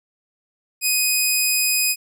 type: tone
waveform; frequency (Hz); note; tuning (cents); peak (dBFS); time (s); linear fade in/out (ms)
10% pulse; 2500; D#7; +8; -8; 0.81-1.96; 50
effects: none